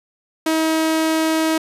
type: tone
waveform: sawtooth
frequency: 319.1 Hz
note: D#4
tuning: 44 cents sharp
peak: -12 dBFS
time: 0.46-1.58 s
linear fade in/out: 5 ms
effects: resampled to 32000 Hz